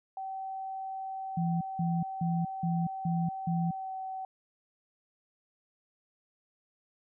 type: tone with pitch glide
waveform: sine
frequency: 768 to 760.9 Hz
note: G5 to F#5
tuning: -36 to +48 cents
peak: -35 dBFS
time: 0.17-4.25 s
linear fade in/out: 2 ms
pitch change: -16 cents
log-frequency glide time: 3.72-3.92 s
type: tone bursts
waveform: sine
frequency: 168.5 Hz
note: E3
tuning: 38 cents sharp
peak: -27 dBFS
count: 6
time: 1.37-3.71 s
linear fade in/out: 5 ms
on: 240 ms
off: 180 ms
effects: none